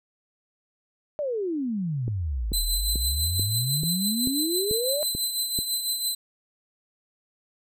sine exponential two-way sweep, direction down then up, 615 to 39.86 to 615 Hz, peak -25 dBFS, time 1.19-5.03 s, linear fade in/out 0 ms, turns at 2.63 s
click train, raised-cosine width 3 ms, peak -19 dBFS, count 9, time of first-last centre 2.08-5.589 s, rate 2.28 Hz
20% pulse tone with tremolo, 4042 Hz, B7, 39 cents sharp, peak -17 dBFS, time 2.53-6.15 s, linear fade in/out 5 ms, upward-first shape triangle, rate 6 Hz, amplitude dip 60%
effects none

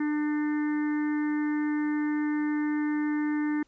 harmonic tone, 299.4 Hz, D4, 33 cents sharp, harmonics 1 / 3 / 4 / 5 / 6 / 7, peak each -25 / -41 / -46 / -45 / -40 / -46 dBFS, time 0-3.63 s, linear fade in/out 5 ms, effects pink hiss -67 dBFS RMS until 3.67 s + resampled to 16000 Hz

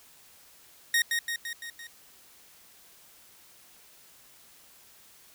sawtooth tone with echo, 1864.7 Hz, A#6, in tune, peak -18 dBFS, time 0.94-1.02 s, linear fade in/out 2 ms, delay 170 ms, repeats 5, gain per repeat -4 dB, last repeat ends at 1.87 s, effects white hiss -56 dBFS RMS until 5.34 s

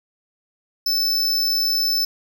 square tone, 5274 Hz, E8, in tune, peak -18 dBFS, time 0.86-2.05 s, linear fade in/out 5 ms, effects none

